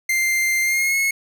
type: tone with pitch glide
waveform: 45% pulse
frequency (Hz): 2095 to 2180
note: C7 to C#7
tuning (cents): +2 to -29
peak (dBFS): -17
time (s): 0.09-1.11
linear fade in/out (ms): 5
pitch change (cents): +69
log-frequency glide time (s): 0.63-0.97
effects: none